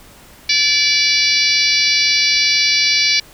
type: harmonic tone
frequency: 578 Hz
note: D5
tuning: 28 cents flat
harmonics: 3 / 4 / 5 / 6 / 7 / 8 / 9 / 10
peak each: -28 / -17 / -25 / -23 / -19 / -17 / -21 / -24 dBFS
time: 0.49-3.2 s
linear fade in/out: 5 ms
effects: pink hiss -43 dBFS RMS until 3.33 s